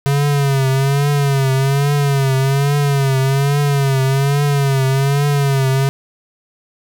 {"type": "tone with vibrato", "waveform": "square", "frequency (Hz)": 138.59, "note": "C#3", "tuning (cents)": 0, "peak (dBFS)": -13, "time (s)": [0.06, 5.89], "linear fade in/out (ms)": 0, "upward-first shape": "triangle", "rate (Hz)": 1.2, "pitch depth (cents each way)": 84, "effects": []}